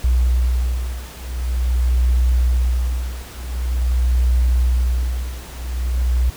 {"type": "beating tone pair", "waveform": "sine", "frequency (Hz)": [61.4, 61.86], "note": ["B1", "B1"], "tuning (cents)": [-9, 3], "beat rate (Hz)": 0.46, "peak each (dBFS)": -18, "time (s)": [0.04, 6.3], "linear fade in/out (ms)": 5, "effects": ["pink hiss -38 dBFS RMS until 6.36 s"]}